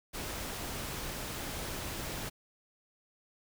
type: noise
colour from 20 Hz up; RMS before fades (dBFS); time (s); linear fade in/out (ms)
pink; -39; 0.13-2.3; 20
effects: none